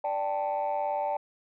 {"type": "chord", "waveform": "sine", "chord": "D suspended fourth", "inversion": "none", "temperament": "just", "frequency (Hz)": [587.3, 783.1, 881], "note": ["D5", "G5", "A5"], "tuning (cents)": [0, -2, 2], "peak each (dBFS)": -30, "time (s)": [0.04, 1.17], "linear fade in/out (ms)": 5, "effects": ["tanh soft clip ceiling -22 dBFS"]}